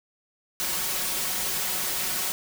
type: noise with comb filter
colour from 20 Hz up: white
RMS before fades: -28 dBFS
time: 0.6-2.32 s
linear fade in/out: 0 ms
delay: 5.4 ms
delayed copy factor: +0.75
effects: none